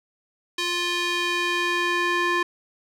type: tone with band-pass filter sweep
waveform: square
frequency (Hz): 350.1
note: F4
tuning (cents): +4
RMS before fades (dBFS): -24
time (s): 0.58-2.43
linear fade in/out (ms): 5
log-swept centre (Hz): 3600 to 1600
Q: 1.2
effects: none